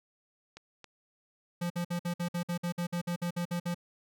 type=clicks; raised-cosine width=0.2 ms; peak=-29 dBFS; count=2; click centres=0.57 / 0.843 s
type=tone bursts; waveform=square; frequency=174 Hz; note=F3; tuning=6 cents flat; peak=-31 dBFS; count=15; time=1.61-3.746 s; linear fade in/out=10 ms; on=92 ms; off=54 ms
effects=none